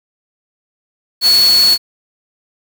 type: tone in noise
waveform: sine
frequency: 4396 Hz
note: C#8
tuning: 15 cents flat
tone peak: -7 dBFS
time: 1.21-1.78 s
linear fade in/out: 50 ms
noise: white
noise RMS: -20 dBFS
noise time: 1.21-1.78 s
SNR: +10 dB
effects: none